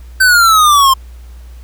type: exponential sweep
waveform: square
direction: down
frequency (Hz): 1550 to 1046.5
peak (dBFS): -6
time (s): 0.2-0.94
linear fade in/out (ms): 10
effects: added 60 Hz sine -30 dBFS peak until 1.63 s + pink hiss -48 dBFS RMS until 1.63 s